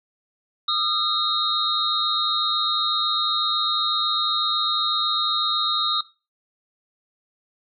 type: tone cluster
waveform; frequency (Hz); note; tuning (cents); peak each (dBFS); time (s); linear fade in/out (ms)
sine; 1222 / 1330 / 3764 / 4108; D#6 / E6 / A#7 / C8; -32 / +15 / +16 / -33; -26 / -31 / -22 / -28; 0.68-6.01; 5
effects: noise-tail reverb RT60 0.3 s tail -18 dB re dry